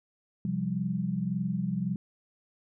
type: chord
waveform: sine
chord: C suspended fourth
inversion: none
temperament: just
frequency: 130.81 / 174.42 / 196.22 Hz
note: C3 / F3 / G3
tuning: 0 / -2 / +2 cents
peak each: -35 / -31 / -31 dBFS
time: 0.45-1.96 s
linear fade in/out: 2 ms
effects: none